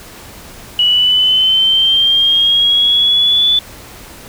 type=linear sweep; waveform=sine; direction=up; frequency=2928 to 3483 Hz; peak=-8 dBFS; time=0.79-3.59 s; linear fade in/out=2 ms; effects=pink hiss -35 dBFS RMS until 4.28 s